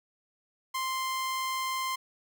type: tone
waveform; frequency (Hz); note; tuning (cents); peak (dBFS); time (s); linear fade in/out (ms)
sawtooth; 1046.5; C6; 0; -26; 0.74-1.96; 10
effects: none